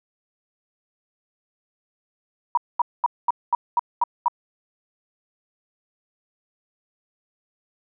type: tone bursts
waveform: sine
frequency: 958 Hz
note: A#5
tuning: 47 cents sharp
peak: -15 dBFS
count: 8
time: 2.55-4.282 s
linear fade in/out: 2 ms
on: 24 ms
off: 220 ms
effects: none